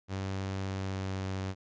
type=tone with pitch glide; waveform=sawtooth; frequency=96.3 to 95.3 Hz; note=G2 to G2; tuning=-30 to -48 cents; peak=-29 dBFS; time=0.08-1.55 s; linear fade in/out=50 ms; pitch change=-18 cents; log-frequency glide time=0.59-1.27 s; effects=resampled to 16000 Hz